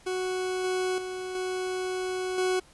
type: tone with level steps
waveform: 40% pulse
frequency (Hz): 370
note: F#4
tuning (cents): 0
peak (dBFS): -27 / -25 / -32 / -28 / -23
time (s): 0.06-2.6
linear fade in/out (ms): 10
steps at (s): 0.64 / 0.98 / 1.35 / 2.38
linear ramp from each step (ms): 2
effects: pink hiss -56 dBFS RMS until 2.73 s + resampled to 24000 Hz